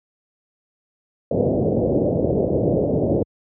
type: low-pass noise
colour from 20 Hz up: white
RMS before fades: -19 dBFS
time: 1.31-3.23 s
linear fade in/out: 5 ms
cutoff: 600 Hz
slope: 48 dB/octave
effects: high-pass 80 Hz 12 dB/octave